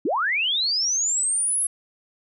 sine linear sweep, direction up, 233.1 to 11000 Hz, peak -20 dBFS, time 0.05-1.67 s, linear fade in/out 5 ms, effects none

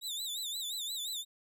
sawtooth tone with vibrato, 3729 Hz, A#7, in tune, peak -33 dBFS, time 0.01-1.25 s, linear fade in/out 50 ms, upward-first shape sine, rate 5.7 Hz, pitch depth 130 cents each way, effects none

